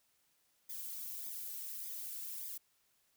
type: noise with flanger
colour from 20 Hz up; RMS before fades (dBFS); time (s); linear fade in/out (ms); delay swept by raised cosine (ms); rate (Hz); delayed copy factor
violet; -44; 0.69-2.58; 10; 0.7 to 2.9; 1.7; -0.95
effects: white hiss -75 dBFS RMS until 3.16 s